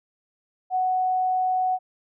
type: tone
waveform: sine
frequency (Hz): 742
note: F#5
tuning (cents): +5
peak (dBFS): -20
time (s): 0.7-1.79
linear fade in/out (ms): 50
effects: none